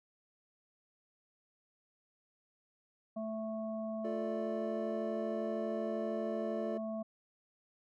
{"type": "harmonic tone", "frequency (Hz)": 220, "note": "A3", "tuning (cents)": 0, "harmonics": [1, 3, 5], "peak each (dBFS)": [-39, -39, -53], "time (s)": [3.16, 7.03], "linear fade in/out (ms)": 10}
{"type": "chord", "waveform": "triangle", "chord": "D minor", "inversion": "first", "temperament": "equal", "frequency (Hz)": [349.2, 440, 587.3], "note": ["F4", "A4", "D5"], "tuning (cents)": [0, 0, 0], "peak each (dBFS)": [-40, -40, -39], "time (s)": [4.04, 6.78], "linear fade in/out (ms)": 10}
{"effects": []}